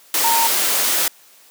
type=tone in noise; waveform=sine; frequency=920 Hz; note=A#5; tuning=23 cents flat; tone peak=-16 dBFS; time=0.24-0.47 s; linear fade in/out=2 ms; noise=white; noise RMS=-18 dBFS; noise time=0.14-1.08 s; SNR=-1 dB; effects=white hiss -49 dBFS RMS until 1.5 s + high-pass 300 Hz 12 dB/octave